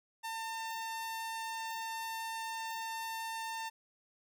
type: tone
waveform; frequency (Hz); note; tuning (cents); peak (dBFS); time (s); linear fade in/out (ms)
sawtooth; 901; A5; +41; -34; 0.23-3.7; 20
effects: none